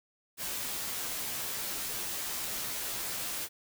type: noise with comb filter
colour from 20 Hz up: white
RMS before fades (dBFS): -36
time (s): 0.37-3.49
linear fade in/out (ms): 50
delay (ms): 13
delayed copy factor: -0.6
effects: none